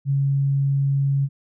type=tone; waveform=sine; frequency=138.59 Hz; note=C#3; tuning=in tune; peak=-17 dBFS; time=0.05-1.29 s; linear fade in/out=50 ms; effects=none